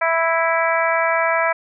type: harmonic tone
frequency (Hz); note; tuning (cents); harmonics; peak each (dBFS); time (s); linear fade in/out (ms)
329.6; E4; 0; 2 / 3 / 4 / 5 / 6 / 7; -20 / -22 / -23 / -24 / -25 / -25; 0.01-1.53; 10
effects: none